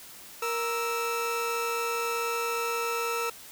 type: tone pair together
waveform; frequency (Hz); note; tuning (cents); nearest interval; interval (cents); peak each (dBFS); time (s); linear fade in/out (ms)
30% pulse; 467.5 / 1318.5; A#4 / E6; +5 / 0; octave + tritone; 1795; -28; 0.42-3.3; 5
effects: white hiss -47 dBFS RMS until 3.51 s